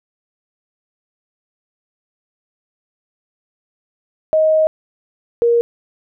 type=tone pair in turn; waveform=sine; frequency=628 / 470.5 Hz; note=D#5 / A#4; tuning=+16 / +16 cents; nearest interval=perfect fourth; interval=500 cents; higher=first; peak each=-10 dBFS; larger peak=neither; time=4.33-4.67 / 5.42-5.61 s; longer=first; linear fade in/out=0 ms; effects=none